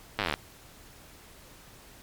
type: slowing click train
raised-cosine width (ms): 0.3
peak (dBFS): -11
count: 14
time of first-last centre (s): 0.19-0.34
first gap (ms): 9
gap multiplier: 1.04
effects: pink hiss -52 dBFS RMS until 2.02 s + MP3 96 kbps